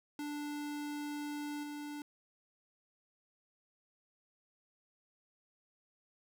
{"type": "tone with level steps", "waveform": "square", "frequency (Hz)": 293.7, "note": "D4", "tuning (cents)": 0, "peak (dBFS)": [-39, -42], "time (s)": [0.19, 2.02], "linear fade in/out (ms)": 2, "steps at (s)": 1.63, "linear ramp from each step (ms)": 5, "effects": []}